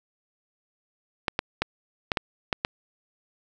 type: clicks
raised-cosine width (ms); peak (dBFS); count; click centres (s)
0.3; -7; 7; 1.282 / 1.391 / 1.62 / 2.118 / 2.172 / 2.528 / 2.649
effects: none